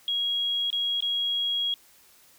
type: tone with dropouts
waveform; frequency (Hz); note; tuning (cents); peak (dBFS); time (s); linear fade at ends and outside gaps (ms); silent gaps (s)
sine; 3300; G#7; -12; -24; 0.08-1.74; 1; 0.703-0.728 / 1.005-1.024
effects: white hiss -57 dBFS RMS until 2.38 s